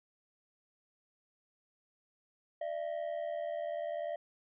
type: ring-modulated tone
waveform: triangle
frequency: 634 Hz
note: D#5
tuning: 32 cents sharp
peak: -30 dBFS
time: 2.61-4.16 s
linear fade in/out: 5 ms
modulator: 40.2 Hz
effects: resampled to 8000 Hz